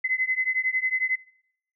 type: beating tone pair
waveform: sine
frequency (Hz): 2034 / 2045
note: C7 / C7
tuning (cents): -50 / -40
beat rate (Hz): 11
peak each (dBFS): -25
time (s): 0.04-1.16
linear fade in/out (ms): 10
effects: noise-tail reverb RT60 0.7 s tail -23 dB re dry